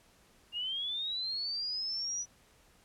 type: linear sweep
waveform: sine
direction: up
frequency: 2794 to 5920 Hz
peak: -33 dBFS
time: 0.52-2.26 s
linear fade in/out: 50 ms
effects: pink hiss -64 dBFS RMS until 2.84 s + low-pass 12000 Hz 12 dB/octave